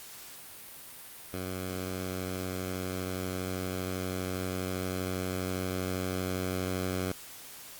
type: tone with level ramp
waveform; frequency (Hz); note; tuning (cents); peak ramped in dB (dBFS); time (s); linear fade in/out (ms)
10% pulse; 92.5; F#2; 0; -26 to -22; 1.33-7.12; 5
effects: white hiss -47 dBFS RMS until 7.79 s + Opus 48 kbps